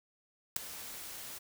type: noise with ADSR envelope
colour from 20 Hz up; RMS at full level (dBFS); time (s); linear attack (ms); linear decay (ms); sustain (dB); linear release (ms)
white; -26; 0.56-1.39; 5; 3; -19; 16
effects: none